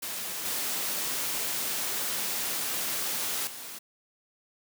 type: noise with level steps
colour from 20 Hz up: white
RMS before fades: -35 / -31 / -41 dBFS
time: 0.02-3.79 s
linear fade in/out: 10 ms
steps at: 0.45 / 3.47 s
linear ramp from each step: 2 ms
effects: high-pass 150 Hz 12 dB/octave